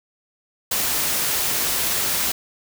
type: noise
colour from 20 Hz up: white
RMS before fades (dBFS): -22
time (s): 0.71-2.32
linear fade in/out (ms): 5
effects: none